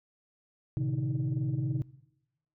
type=tone cluster; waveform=sine; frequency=114.7 / 132.9 / 156.2 / 315.4 Hz; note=A#2 / C3 / D#3 / D#4; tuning=-28 / +27 / +7 / +24 cents; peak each=-35 / -28 / -35 / -37 dBFS; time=0.77-1.82 s; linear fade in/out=0 ms; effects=noise-tail reverb RT60 0.9 s tail -20 dB re dry + tanh soft clip ceiling -22 dBFS